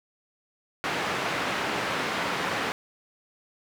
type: band-pass noise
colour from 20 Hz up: white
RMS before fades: -29 dBFS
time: 0.84-2.72 s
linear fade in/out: 0 ms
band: 140 to 2000 Hz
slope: 12 dB/octave
effects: none